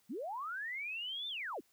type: linear two-way sweep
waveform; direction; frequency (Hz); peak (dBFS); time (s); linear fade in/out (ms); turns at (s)
sine; up then down; 180.1 to 3605 to 180.1; -38; 0.09-1.61; 20; 1.28
effects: white hiss -72 dBFS RMS until 1.72 s